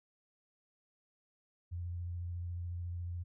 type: tone with vibrato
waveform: sine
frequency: 87.2 Hz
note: F2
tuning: 2 cents flat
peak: -37 dBFS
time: 1.71-3.24 s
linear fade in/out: 20 ms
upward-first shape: triangle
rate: 14 Hz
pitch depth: 22 cents each way
effects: none